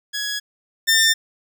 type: tone pair in turn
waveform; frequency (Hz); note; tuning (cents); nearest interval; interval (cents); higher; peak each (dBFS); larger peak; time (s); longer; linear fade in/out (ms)
15% pulse; 1672 / 1799.3; G#6 / A6; +11 / +38; minor second; 127; second; -17 / -7; second; 0.13-0.4 / 0.87-1.14; neither; 20
effects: none